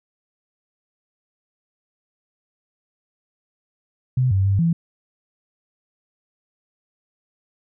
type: tone with pitch steps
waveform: sine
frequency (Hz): 127.8 / 96.3 / 98.4 / 167.2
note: C3 / G2 / G2 / E3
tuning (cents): -40 / -30 / +7 / +25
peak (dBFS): -15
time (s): 4.17-4.73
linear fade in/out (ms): 5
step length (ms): 140
effects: none